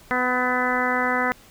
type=harmonic tone with a mistuned harmonic; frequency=250.4 Hz; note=B3; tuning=24 cents sharp; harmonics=1 / 2 / 3 / 4 / 5 / 6 / 7 / 8; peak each=-28 / -28 / -28 / -28 / -28 / -28 / -28 / -28 dBFS; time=0.11-1.32 s; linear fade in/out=0 ms; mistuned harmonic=5; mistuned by=+18 cents; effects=pink hiss -50 dBFS RMS until 1.5 s